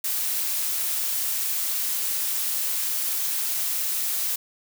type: noise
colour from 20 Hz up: blue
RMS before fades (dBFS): -26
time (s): 0.04-4.36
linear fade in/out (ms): 5
effects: none